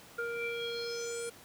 square tone with low-pass filter sweep, 468.8 Hz, A#4, 10 cents sharp, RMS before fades -37 dBFS, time 0.18-1.3 s, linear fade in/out 10 ms, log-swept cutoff 1500 to 9900 Hz, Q 6.3, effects pink hiss -54 dBFS RMS until 1.44 s + high-pass 100 Hz 12 dB/octave

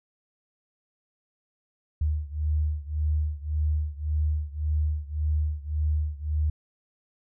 sine beating tone pair, 75.4 / 77.2 Hz, D2 / D#2, +46 / -13 cents, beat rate 1.8 Hz, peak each -26 / -28 dBFS, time 2.01-6.5 s, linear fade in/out 5 ms, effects none

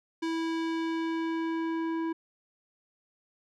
square tone with low-pass filter sweep, 327.5 Hz, E4, 11 cents flat, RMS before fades -31 dBFS, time 0.22-2.13 s, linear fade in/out 10 ms, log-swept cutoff 5400 to 1400 Hz, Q 0.77, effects none

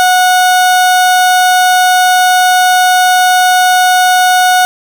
30% pulse tone, 733 Hz, F#5, 16 cents flat, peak -3 dBFS, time 0-4.65 s, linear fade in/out 0 ms, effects none

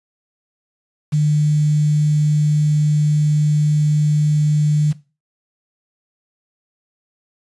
sine tone with quantisation, 150.3 Hz, D3, 40 cents sharp, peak -12 dBFS, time 1.12-4.93 s, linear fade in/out 20 ms, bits 6, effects noise-tail reverb RT60 0.3 s tail -17 dB re dry + resampled to 24000 Hz

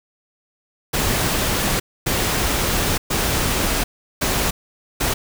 pink noise bursts at uneven times, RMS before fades -20 dBFS, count 5, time 0.93-1.8 / 2.06-2.98 / 3.1-3.84 / 4.21-4.51 / 5-5.14 s, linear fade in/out 10 ms, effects none

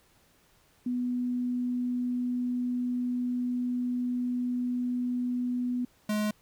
sine / square tone pair in turn, 246.9 / 211.2 Hz, B3 / G#3, 0 / +29 cents, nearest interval minor third, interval 271 cents, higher first, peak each -27 dBFS, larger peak neither, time 0.86-5.85 / 6.09-6.31 s, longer first, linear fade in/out 5 ms, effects pink hiss -64 dBFS RMS until 6.41 s

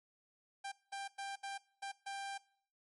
sawtooth tone bursts at uneven times, 791 Hz, G5, 15 cents sharp, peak -37 dBFS, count 6, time 0.64-0.72 / 0.92-1.08 / 1.18-1.36 / 1.43-1.58 / 1.82-1.92 / 2.06-2.38 s, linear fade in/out 10 ms, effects noise-tail reverb RT60 0.6 s tail -23 dB re dry + MP3 48 kbps

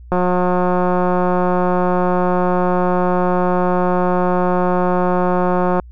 click train, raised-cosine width 1 ms, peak -4 dBFS, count 1023, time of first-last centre 0.12-5.798 s, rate 180 Hz, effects added 60 Hz sine -35 dBFS peak until 5.91 s

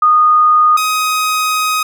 sine / sawtooth tone pair in turn, 1232 / 1256.4 Hz, D#6 / D#6, -17 / +16 cents, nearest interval unison, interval 33 cents, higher second, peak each -6 / -9 dBFS, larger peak first, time 0.02-0.77 / 0.77-1.83 s, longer second, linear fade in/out 5 ms, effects none

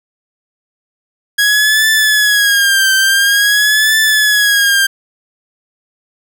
sawtooth tone with vibrato, 1654 Hz, G#6, 8 cents flat, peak -5 dBFS, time 1.38-4.87 s, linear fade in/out 10 ms, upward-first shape triangle, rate 0.48 Hz, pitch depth 110 cents each way, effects none

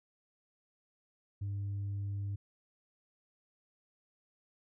sine tone, 100 Hz, G2, 35 cents sharp, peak -32 dBFS, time 1.41-2.36 s, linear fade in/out 10 ms, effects tanh soft clip ceiling -33 dBFS

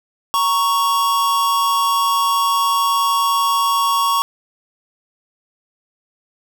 square tone pair together, 932.3 / 1111.9 Hz, A#5 / C#6, 0 / +5 cents, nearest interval minor third, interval 305 cents, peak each -22 / -16 dBFS, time 0.34-4.22 s, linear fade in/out 0 ms, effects none

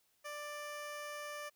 15% pulse tone, 590 Hz, D5, 8 cents sharp, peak -36 dBFS, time 0.24-1.5 s, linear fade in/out 20 ms, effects white hiss -75 dBFS RMS until 1.55 s

